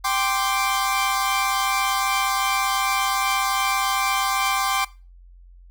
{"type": "chord", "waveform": "sawtooth", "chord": "G suspended fourth", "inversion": "none", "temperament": "equal", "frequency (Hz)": [784, 1046.5, 1174.7], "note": ["G5", "C6", "D6"], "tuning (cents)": [0, 0, 0], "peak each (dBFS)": -21, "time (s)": [0.04, 4.85], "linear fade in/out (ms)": 10, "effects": ["noise-tail reverb RT60 0.3 s tail -19 dB re dry", "added 44 Hz sine -44 dBFS peak until 5.7 s"]}